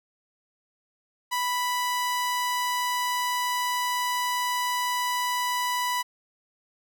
sawtooth tone, 987.8 Hz, B5, in tune, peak -21 dBFS, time 1.31-6.03 s, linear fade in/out 20 ms, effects none

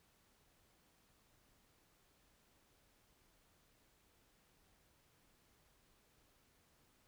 silence, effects pink hiss -73 dBFS RMS until 7.07 s

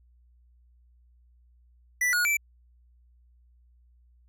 square tone with pitch steps, 1974 / 1447 / 2328 Hz, B6 / F#6 / D7, -1 / -39 / -16 cents, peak -23 dBFS, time 2.01-2.37 s, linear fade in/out 5 ms, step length 120 ms, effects added 60 Hz sine -57 dBFS peak until 4.28 s

